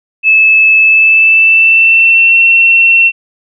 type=tone with pitch glide; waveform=sine; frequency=2609 to 2710 Hz; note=E7 to E7; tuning=-18 to +47 cents; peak=-3 dBFS; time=0.23-3.12 s; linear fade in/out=50 ms; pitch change=+65 cents; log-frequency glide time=0.8-2.39 s; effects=none